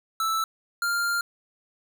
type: tone pair in turn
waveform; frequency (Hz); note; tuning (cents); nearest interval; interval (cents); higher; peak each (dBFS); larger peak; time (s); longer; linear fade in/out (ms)
square; 1318.5 / 1396.9; E6 / F6; 0 / 0; minor second; 100; second; -24; neither; 0.2-0.44 / 0.82-1.21; second; 2
effects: none